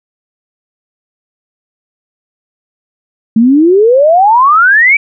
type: exponential sweep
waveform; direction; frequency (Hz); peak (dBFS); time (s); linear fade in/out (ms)
sine; up; 215.8 to 2349; -3; 3.36-4.97; 5
effects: none